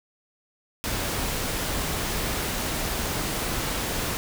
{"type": "noise", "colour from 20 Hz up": "pink", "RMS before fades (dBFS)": -28, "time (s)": [0.84, 4.17], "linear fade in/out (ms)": 0, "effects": []}